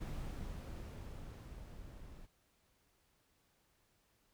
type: noise with level ramp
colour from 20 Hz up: brown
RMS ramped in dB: -42 to -54 dBFS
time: 0-2.27 s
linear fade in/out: 20 ms
effects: pink hiss -75 dBFS RMS until 4.33 s